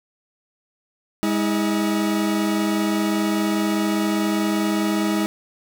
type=tone pair together; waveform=40% pulse; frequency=205.5 / 320.7 Hz; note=G#3 / E4; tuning=-18 / -48 cents; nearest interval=minor sixth; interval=770 cents; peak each=-21 dBFS; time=1.23-5.26 s; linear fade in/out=0 ms; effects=none